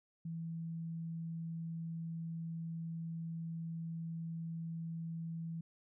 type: tone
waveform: sine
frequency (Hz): 164.81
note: E3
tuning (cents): 0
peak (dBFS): -39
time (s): 0.25-5.61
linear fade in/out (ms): 5
effects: none